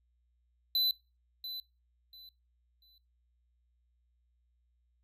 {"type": "tone with echo", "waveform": "square", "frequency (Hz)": 4009, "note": "B7", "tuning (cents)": 25, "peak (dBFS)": -27, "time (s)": [0.75, 0.91], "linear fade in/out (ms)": 2, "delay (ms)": 690, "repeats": 3, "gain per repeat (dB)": -12, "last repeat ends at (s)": 2.98, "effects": ["noise-tail reverb RT60 0.3 s tail -24 dB re dry", "added 60 Hz sine -70 dBFS peak until 5.03 s"]}